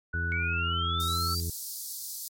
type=tone with pitch glide; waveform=sine; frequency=1480 to 1326.2 Hz; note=F#6 to E6; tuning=0 to +10 cents; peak=-30 dBFS; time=0.13-1.35 s; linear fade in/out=10 ms; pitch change=-190 cents; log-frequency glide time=0.31-0.86 s
type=harmonic tone; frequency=84.9 Hz; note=F2; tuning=48 cents flat; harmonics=1 / 2 / 3 / 4 / 5; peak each=-30 / -40 / -47 / -46 / -47 dBFS; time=0.14-1.5 s; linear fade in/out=0 ms
type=exponential sweep; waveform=sine; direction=up; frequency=2217 to 4771 Hz; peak=-31 dBFS; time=0.32-1.4 s; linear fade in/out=0 ms
type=high-pass noise; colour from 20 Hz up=white; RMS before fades=-37 dBFS; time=1-2.28 s; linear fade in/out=0 ms; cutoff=4300 Hz; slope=48 dB/octave
effects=MP3 64 kbps